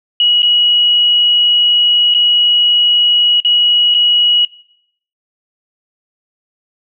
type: tone with dropouts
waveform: sine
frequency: 2912 Hz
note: F#7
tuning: 28 cents flat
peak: -8 dBFS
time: 0.2-4.45 s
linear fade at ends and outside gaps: 2 ms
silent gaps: 0.421-0.429 / 2.14-2.147 / 3.402-3.448 / 3.942-3.947 s
effects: noise-tail reverb RT60 0.7 s tail -21 dB re dry